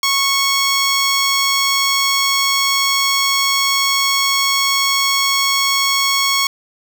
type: tone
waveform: 10% pulse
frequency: 1103 Hz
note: C#6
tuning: 9 cents flat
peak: -5 dBFS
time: 0.03-6.47 s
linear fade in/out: 2 ms
effects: none